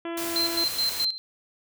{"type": "harmonic tone", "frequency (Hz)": 336.5, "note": "E4", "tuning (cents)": 36, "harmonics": [1, 2, 3, 4, 5, 6, 7, 8, 9, 10], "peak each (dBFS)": [-31, -37, -41, -43, -45, -47, -48, -49, -50, -51], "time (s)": [0.05, 0.64], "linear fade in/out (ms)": 2}
{"type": "noise", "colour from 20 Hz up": "white", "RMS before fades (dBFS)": -33, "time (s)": [0.17, 1.05], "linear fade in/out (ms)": 5}
{"type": "tone with tremolo", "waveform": "sine", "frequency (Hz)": 4118, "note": "C8", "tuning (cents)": -28, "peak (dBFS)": -22, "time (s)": [0.36, 1.18], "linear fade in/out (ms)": 0, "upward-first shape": "square", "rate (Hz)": 4.7, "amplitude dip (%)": 75}
{"effects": []}